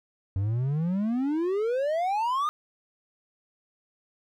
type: exponential sweep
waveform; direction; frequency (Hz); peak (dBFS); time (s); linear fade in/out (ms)
triangle; up; 93.2 to 1244.5; -22; 0.36-2.49; 0
effects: none